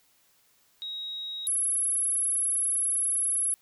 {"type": "tone pair in turn", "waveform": "sine", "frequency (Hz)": [3800, 10785], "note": ["A#7", "E9"], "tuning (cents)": [33, 38], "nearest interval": "octave + tritone", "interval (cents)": 1805, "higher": "second", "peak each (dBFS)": [-33, -24], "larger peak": "second", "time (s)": [[0.82, 1.47], [1.47, 3.54]], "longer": "second", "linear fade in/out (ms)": 0, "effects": ["white hiss -65 dBFS RMS until 3.61 s"]}